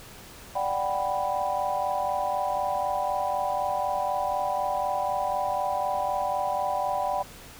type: chord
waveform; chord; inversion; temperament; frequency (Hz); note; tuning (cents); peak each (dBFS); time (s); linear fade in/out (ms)
sine; G major seventh; second; equal; 587.3 / 740 / 784 / 987.8; D5 / F#5 / G5 / B5; 0 / 0 / 0 / 0; -31 / -30 / -29 / -31; 0.55-7.23; 10
effects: pink hiss -46 dBFS RMS until 7.59 s